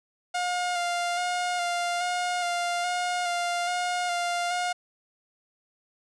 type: tone with vibrato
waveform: sawtooth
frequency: 707 Hz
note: F5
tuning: 21 cents sharp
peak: -22 dBFS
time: 0.34-4.73 s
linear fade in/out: 10 ms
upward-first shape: square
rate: 1.2 Hz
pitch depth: 19 cents each way
effects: resampled to 22050 Hz + 10-bit